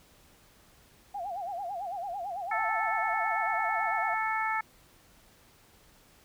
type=tone with vibrato; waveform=sine; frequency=747 Hz; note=F#5; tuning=16 cents sharp; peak=-33 dBFS; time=1.14-4.15 s; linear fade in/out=10 ms; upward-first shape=sine; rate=9 Hz; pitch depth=170 cents each way
type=harmonic tone; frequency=439.5 Hz; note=A4; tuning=2 cents flat; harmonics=2 / 3 / 4 / 5; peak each=-31 / -33 / -34 / -35 dBFS; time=2.51-4.61 s; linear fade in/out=5 ms
effects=pink hiss -60 dBFS RMS until 6.24 s